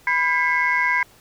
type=tone cluster; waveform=sine; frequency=991 / 1610 / 2006 / 2164 Hz; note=B5 / G6 / B6 / C#7; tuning=+6 / +46 / +26 / -42 cents; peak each=-22 dBFS; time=0.07-1.03 s; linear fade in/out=2 ms; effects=tanh soft clip ceiling -9 dBFS + pink hiss -52 dBFS RMS until 1.2 s